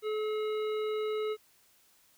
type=harmonic tone with a mistuned harmonic; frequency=429.3 Hz; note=A4; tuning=43 cents flat; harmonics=1 / 3 / 5 / 7 / 9; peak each=-30 / -42 / -47 / -50 / -50 dBFS; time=0.02-1.37 s; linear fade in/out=50 ms; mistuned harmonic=7; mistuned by=-77 cents; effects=white hiss -65 dBFS RMS until 2.17 s